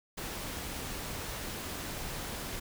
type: noise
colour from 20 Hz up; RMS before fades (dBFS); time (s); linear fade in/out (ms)
pink; -39; 0.17-2.6; 10
effects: none